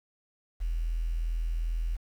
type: tone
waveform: sine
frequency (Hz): 41.28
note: E1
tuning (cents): +3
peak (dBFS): -27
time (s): 0.6-1.97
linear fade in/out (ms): 20
effects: 9-bit